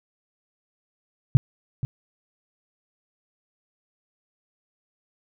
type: tone with echo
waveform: sine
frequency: 130 Hz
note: C3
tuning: 11 cents flat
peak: -9 dBFS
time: 1.35-1.37 s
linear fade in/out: 0 ms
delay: 480 ms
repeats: 1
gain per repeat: -13 dB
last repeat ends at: 1.85 s
effects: none